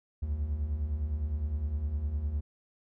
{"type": "beating tone pair", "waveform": "triangle", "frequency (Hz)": [66.1, 75.9], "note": ["C2", "D#2"], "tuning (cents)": [18, -42], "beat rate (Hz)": 9.8, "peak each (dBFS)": [-35, -28], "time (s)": [0.22, 2.41], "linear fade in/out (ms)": 10, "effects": []}